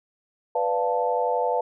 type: chord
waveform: sine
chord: B half-diminished seventh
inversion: none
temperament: equal with one note detuned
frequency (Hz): 495.6 / 587.3 / 698.5 / 880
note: B4 / D5 / F5 / A5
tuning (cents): +6 / 0 / 0 / 0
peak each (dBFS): -25 / -29 / -27 / -26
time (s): 0.55-1.61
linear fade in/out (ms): 5
effects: none